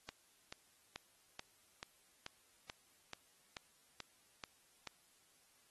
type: click train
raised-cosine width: 0.2 ms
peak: -28 dBFS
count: 12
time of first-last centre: 0.09-4.873 s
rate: 2.3 Hz
effects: white hiss -71 dBFS RMS until 5.7 s + AAC 32 kbps